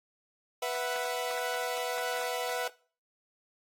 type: chord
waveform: sawtooth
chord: B suspended fourth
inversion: none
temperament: equal with one note detuned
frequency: 493.9 / 662.3 / 740 Hz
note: B4 / E5 / F#5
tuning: 0 / +8 / 0 cents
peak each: -30 / -32 / -32 dBFS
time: 0.62-2.68 s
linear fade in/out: 5 ms
effects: noise-tail reverb RT60 0.4 s tail -20 dB re dry + AAC 64 kbps